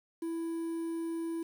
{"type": "tone with quantisation", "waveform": "triangle", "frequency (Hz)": 331.1, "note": "E4", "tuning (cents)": 8, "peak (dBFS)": -31, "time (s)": [0.22, 1.43], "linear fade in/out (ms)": 5, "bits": 9, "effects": []}